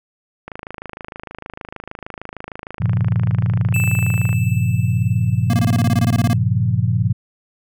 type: click train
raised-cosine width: 0.5 ms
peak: -16 dBFS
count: 103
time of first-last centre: 0.48-4.329 s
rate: 26.5 Hz
type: chord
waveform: sine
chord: G half-diminished seventh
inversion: none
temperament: equal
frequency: 98 / 116.54 / 138.59 / 174.61 Hz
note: G2 / Bb2 / Db3 / F3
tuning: 0 / 0 / 0 / 0 cents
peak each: -20 / -17 / -23 / -23 dBFS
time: 2.8-7.13 s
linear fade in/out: 10 ms
type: tone with exponential decay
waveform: square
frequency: 2637 Hz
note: E7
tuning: in tune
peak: -20 dBFS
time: 3.74-6.37 s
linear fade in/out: 2 ms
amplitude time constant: 570 ms
type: tone bursts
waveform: square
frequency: 233.1 Hz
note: A#3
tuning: in tune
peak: -17 dBFS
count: 15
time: 5.5-6.331 s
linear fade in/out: 0 ms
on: 33 ms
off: 24 ms
effects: none